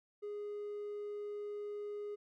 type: tone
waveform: triangle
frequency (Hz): 413.8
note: G#4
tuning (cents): -6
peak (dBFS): -37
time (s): 0.22-2.16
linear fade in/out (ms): 20
effects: tanh soft clip ceiling -34 dBFS